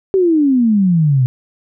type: exponential sweep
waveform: sine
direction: down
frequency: 392.9 to 123 Hz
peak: -9 dBFS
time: 0.14-1.26 s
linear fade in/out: 0 ms
effects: none